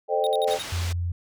sine chord, A half-diminished seventh, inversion none, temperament equal with one note detuned, 440 / 523.3 / 609.1 / 784 Hz, A4 / C5 / Eb5 / G5, 0 / 0 / -37 / 0 cents, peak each -26 dBFS, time 0.08-0.59 s, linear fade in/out 50 ms
square tone bursts, 3729 Hz, A#7, in tune, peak -31 dBFS, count 5, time 0.24-0.623 s, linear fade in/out 0 ms, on 27 ms, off 62 ms
white low-pass noise, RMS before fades -36 dBFS, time 0.47-0.93 s, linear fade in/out 10 ms, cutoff 5300 Hz, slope 12 dB/octave
sine tone, 87 Hz, F2, 6 cents flat, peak -24 dBFS, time 0.72-1.12 s, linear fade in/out 5 ms
effects none

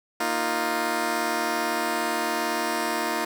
10% pulse chord, Bb suspended fourth, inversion none, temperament just, 233.1 / 310.8 / 349.6 Hz, Bb3 / Eb4 / F4, 0 / -2 / +2 cents, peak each -23 / -21 / -20 dBFS, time 0.2-3.25 s, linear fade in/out 5 ms, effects none

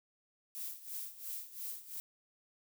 violet noise with tremolo, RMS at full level -41 dBFS, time 0.55-2 s, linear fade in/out 0 ms, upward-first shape sine, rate 2.9 Hz, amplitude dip 80%, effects none

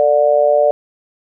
sine tone with amplitude modulation, 587.3 Hz, D5, in tune, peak -5 dBFS, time 0-0.71 s, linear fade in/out 0 ms, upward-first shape sine, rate 138 Hz, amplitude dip 90%, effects none

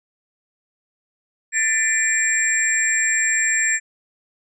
sine tone cluster, 1773 / 2026 / 2361 / 7460 Hz, A6 / B6 / D7 / A#8, +13 / +44 / +9 / 0 cents, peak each -20 / -29 / -26 / -20 dBFS, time 1.52-3.8 s, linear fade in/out 50 ms, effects none

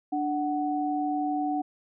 sine tone pair together, 295 / 744.6 Hz, D4 / F#5, +8 / +11 cents, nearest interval octave + major third, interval 1603 cents, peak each -28 / -28 dBFS, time 0.12-1.62 s, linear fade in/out 10 ms, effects none

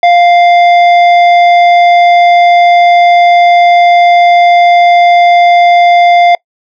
triangle tone with hard clipping, 698.5 Hz, F5, in tune, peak -4 dBFS, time 0.03-6.35 s, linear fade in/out 2 ms, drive 15 dB, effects noise-tail reverb RT60 0.1 s tail -24 dB re dry + low-pass 4000 Hz 12 dB/octave

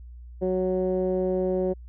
15% pulse tone with low-pass filter, 185 Hz, F#3, in tune, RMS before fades -25 dBFS, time 0.41-1.74 s, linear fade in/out 20 ms, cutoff 470 Hz, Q 3.2, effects added 60 Hz sine -40 dBFS peak until 1.88 s

